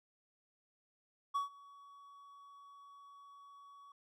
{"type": "tone with ADSR envelope", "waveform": "triangle", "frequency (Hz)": 1127, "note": "C#6", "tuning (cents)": 28, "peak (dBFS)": -29, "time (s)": [1.34, 3.92], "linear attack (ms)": 18, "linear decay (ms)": 130, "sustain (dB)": -24, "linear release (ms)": 3, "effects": []}